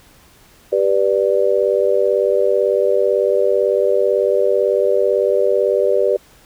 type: chord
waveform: sine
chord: G major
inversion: none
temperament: just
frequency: 392 / 490 / 588 Hz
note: G4 / B4 / D5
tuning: 0 / -14 / +2 cents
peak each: -17 dBFS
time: 0.72-6.17 s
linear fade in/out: 10 ms
effects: pink hiss -49 dBFS RMS until 6.45 s